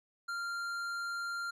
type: tone with tanh clipping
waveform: triangle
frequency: 1390 Hz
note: F6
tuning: 9 cents flat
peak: -37 dBFS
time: 0.28-1.51 s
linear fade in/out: 10 ms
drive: 16 dB
effects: none